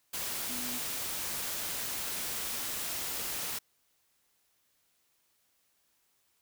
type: tone in noise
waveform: sine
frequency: 246.9 Hz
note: B3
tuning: in tune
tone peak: -42 dBFS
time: 0.49-0.79 s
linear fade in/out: 10 ms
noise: white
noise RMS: -36 dBFS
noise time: 0.13-3.59 s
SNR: -9 dB
effects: white hiss -73 dBFS RMS until 6.41 s